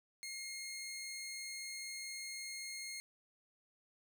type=tone; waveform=15% pulse; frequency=2143 Hz; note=C7; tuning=41 cents sharp; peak=-37 dBFS; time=0.23-3 s; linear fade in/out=0 ms; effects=none